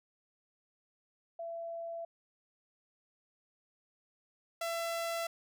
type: tone pair in turn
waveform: sine / sawtooth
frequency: 671 / 671 Hz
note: E5 / E5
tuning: +31 / +31 cents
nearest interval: unison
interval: 0 cents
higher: neither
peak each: -38 / -30 dBFS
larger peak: second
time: 1.39-2.05 / 4.61-5.27 s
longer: neither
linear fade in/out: 5 ms
effects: none